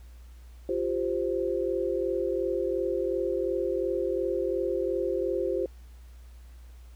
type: chord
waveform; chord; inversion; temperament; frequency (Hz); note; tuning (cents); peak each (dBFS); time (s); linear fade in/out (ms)
sine; F suspended second; none; equal; 349.2 / 392 / 523.3; F4 / G4 / C5; 0 / 0 / 0; -30; 0.69-5.66; 2
effects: added 60 Hz sine -45 dBFS peak until 6.95 s + pink hiss -62 dBFS RMS until 6.95 s